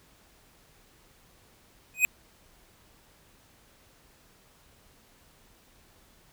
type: tone with exponential growth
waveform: square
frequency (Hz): 2505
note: D#7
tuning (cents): +11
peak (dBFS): -15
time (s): 1.94-2.05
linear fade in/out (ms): 0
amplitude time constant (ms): 23
effects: pink hiss -60 dBFS RMS until 6.32 s